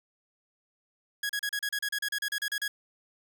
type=tone bursts; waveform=sawtooth; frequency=1661.2 Hz; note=G#6; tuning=in tune; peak=-25 dBFS; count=15; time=1.23-2.68 s; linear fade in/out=5 ms; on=64 ms; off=35 ms; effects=none